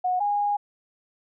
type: tone pair in turn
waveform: sine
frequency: 731 / 820.5 Hz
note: F#5 / G#5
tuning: -21 / -21 cents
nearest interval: major second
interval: 200 cents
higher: second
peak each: -21 dBFS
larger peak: neither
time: 0.04-0.2 / 0.2-0.57 s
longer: second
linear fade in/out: 10 ms
effects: none